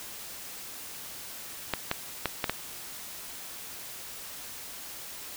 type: clicks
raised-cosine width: 0.3 ms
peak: -10 dBFS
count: 5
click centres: 1.737 / 1.914 / 2.257 / 2.442 / 2.496 s
effects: white hiss -42 dBFS RMS until 5.36 s